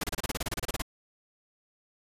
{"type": "noise bursts", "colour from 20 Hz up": "pink", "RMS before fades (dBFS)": -31, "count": 15, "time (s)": [0.01, 0.821], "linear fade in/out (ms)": 5, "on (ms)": 27, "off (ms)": 29, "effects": ["resampled to 32000 Hz"]}